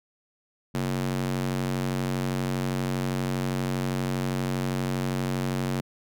square tone with high-pass filter, 46.25 Hz, F#1, in tune, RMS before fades -28 dBFS, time 0.74-5.81 s, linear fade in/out 10 ms, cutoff 170 Hz, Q 1.7, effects none

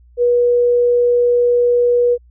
sine tone, 484.1 Hz, B4, 35 cents flat, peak -10 dBFS, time 0.17-2.18 s, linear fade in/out 50 ms, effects added 60 Hz sine -44 dBFS peak until 2.3 s

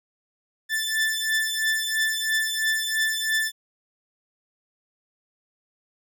sawtooth beating tone pair, 1760 / 1763 Hz, A6 / A6, 0 / +3 cents, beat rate 3 Hz, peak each -22 dBFS, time 0.69-3.52 s, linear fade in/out 50 ms, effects none

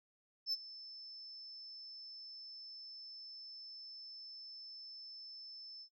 sine tone with ADSR envelope, 5274 Hz, E8, in tune, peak -30 dBFS, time 0.46-5.89 s, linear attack 66 ms, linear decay 30 ms, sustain -19 dB, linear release 76 ms, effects noise-tail reverb RT60 0.1 s tail -18 dB re dry + tanh soft clip ceiling -32 dBFS

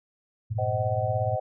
sine tone with tremolo, 110 Hz, A2, in tune, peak -22 dBFS, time 0.5-1.37 s, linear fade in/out 20 ms, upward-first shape triangle, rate 17 Hz, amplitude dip 95%
sine chord, C diminished, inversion none, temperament just, 523.3 / 627.9 / 753.5 Hz, C5 / Eb5 / Gb5, 0 / +16 / +31 cents, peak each -32 / -29 / -30 dBFS, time 0.58-1.4 s, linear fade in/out 10 ms
effects none

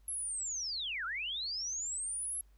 sine linear two-way sweep, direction down then up, 11260 to 1305 to 11260 Hz, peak -35 dBFS, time 0.08-2.41 s, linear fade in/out 2 ms, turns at 1.05 s, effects added 50 Hz sine -59 dBFS peak until 2.57 s + pink hiss -75 dBFS RMS until 2.57 s

